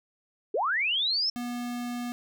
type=linear sweep; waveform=sine; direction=up; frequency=360 to 5420 Hz; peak=-24 dBFS; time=0.54-1.3 s; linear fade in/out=5 ms
type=tone; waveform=square; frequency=242.4 Hz; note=B3; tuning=32 cents flat; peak=-32 dBFS; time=1.36-2.12 s; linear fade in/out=0 ms
effects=none